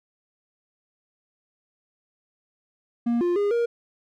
triangle tone with pitch steps, 236.2 / 350.8 / 408.1 / 470.7 Hz, A#3 / F4 / G#4 / A#4, +23 / +8 / -30 / +17 cents, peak -18 dBFS, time 3.06-3.66 s, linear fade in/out 10 ms, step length 150 ms, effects none

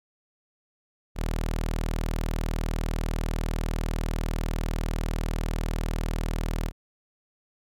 sawtooth tone, 40.01 Hz, D#1, 49 cents sharp, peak -22 dBFS, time 1.15-6.72 s, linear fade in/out 50 ms, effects none

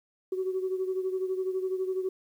sine beating tone pair, 373.4 / 385.4 Hz, F#4 / G4, +16 / -29 cents, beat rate 12 Hz, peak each -28 / -34 dBFS, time 0.32-2.09 s, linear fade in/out 5 ms, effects tanh soft clip ceiling -21 dBFS + 10-bit

